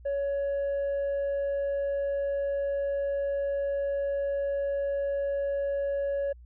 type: tone with tanh clipping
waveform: sine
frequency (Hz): 560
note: C#5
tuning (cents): +18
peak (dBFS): -27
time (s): 0.05-6.33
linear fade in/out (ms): 10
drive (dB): 2
effects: added 60 Hz sine -47 dBFS peak until 6.45 s